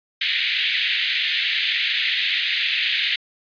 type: band-pass noise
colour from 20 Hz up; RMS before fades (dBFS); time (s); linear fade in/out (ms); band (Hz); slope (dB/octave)
white; -22; 0.21-3.16; 5; 1800 to 3900; 48
effects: resampled to 11025 Hz